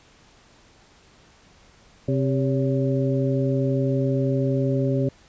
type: harmonic tone with a mistuned harmonic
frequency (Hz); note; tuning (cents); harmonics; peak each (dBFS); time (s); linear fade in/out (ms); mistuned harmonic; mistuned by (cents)
132.4; C3; +21; 1 / 2 / 3 / 4; -22 / -25 / -27 / -28; 2.08-5.09; 5; 4; +100
effects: pink hiss -54 dBFS RMS until 5.28 s + resampled to 16000 Hz